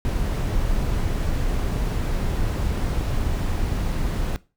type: noise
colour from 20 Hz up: brown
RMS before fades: -23 dBFS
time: 0.05-4.36 s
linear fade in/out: 0 ms
effects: noise-tail reverb RT60 0.3 s tail -19 dB re dry